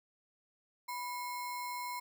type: tone with sample-and-hold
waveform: sine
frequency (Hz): 984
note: B5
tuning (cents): -7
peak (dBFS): -37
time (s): 0.88-2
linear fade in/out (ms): 10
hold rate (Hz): 3150
effects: none